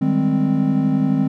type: chord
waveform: triangle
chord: Ab major seventh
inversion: second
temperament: equal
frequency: 155.56 / 196 / 207.7 / 261.6 Hz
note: Eb3 / G3 / Ab3 / C4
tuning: 0 / 0 / 0 / 0 cents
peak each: -19 / -21 / -20 / -16 dBFS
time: 0.01-1.28 s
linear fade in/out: 10 ms
effects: none